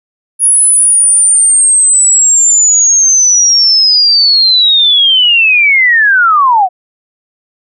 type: linear sweep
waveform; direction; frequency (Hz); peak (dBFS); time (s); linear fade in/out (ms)
sine; down; 10460 to 703; -4; 0.39-6.69; 50
effects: none